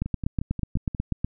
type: two click trains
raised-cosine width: 5 ms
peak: -12 / -18 dBFS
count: 11 / 6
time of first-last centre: 0.02-1.245 / 0.06-0.948 s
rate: 8.16 / 5.63 Hz
effects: none